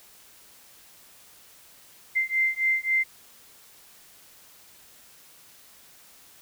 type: beating tone pair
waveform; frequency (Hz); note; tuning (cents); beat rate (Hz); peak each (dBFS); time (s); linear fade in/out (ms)
sine; 2083 / 2086.7; C7 / C7; -8 / -5; 3.7; -25; 2.15-3.04; 20
effects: white hiss -53 dBFS RMS until 6.41 s